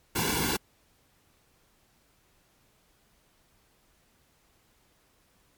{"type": "noise with comb filter", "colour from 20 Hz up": "pink", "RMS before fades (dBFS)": -28, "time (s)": [0.15, 0.57], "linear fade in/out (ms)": 10, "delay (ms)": 1.6, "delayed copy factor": -1, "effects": ["pink hiss -66 dBFS RMS until 5.57 s", "MP3 96 kbps"]}